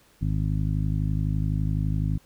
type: harmonic tone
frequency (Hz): 51.91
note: G#1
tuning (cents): 0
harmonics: 1 / 2 / 3 / 4 / 5 / 6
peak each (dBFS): -27 / -27 / -27 / -39 / -35 / -44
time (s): 0.21-2.18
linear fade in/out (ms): 10
effects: pink hiss -59 dBFS RMS until 2.25 s